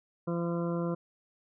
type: harmonic tone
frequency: 170.8 Hz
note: F3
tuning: 38 cents flat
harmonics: 1 / 2 / 3 / 4 / 6 / 7 / 8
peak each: -31 / -35 / -36 / -45 / -43 / -48 / -47 dBFS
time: 0.27-0.95 s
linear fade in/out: 10 ms
effects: none